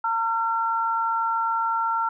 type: tone pair together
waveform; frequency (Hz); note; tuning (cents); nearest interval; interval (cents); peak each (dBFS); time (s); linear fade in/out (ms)
sine; 910.4 / 1364; A#5 / F6; -41 / -41; perfect fifth; 700; -24; 0.04-2.09; 5
effects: none